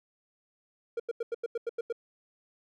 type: tone bursts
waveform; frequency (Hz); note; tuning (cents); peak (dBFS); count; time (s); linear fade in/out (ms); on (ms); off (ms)
triangle; 466.2; A#4; 0; -27; 9; 0.97-1.926; 5; 28; 88
effects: none